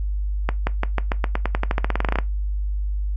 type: accelerating click train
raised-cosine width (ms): 0.5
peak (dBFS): -6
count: 21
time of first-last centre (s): 0.49-2.187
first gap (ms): 180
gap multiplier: 0.91
effects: noise-tail reverb RT60 0.2 s tail -18 dB re dry + added 50 Hz sine -21 dBFS peak until 3.16 s